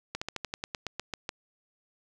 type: slowing click train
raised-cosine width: 0.2 ms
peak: -16 dBFS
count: 12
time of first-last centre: 0.15-1.291 s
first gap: 65 ms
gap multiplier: 1.09
effects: none